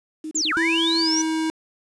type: tone bursts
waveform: sine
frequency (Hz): 311.8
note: D#4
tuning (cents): +4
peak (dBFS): -28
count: 3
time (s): 0.24-0.52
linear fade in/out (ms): 5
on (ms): 72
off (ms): 32
type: linear two-way sweep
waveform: sine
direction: down then up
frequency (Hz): 7570 to 1239 to 6020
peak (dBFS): -20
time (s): 0.35-1.22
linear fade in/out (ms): 5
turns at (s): 0.53
type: tone with pitch glide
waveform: square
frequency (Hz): 329.6 to 318.9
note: E4 to D#4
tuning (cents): 0 to +43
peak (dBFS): -22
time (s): 0.57-1.5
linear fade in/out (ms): 0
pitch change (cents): -57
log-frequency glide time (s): 1-1.1
effects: resampled to 22050 Hz + 8-bit